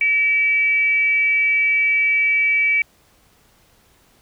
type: tone with frequency modulation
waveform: sine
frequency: 2300 Hz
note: D7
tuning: 37 cents flat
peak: -14 dBFS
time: 0.01-2.82 s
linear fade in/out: 2 ms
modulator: 423 Hz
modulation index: 0.25
effects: pink hiss -56 dBFS RMS until 4.21 s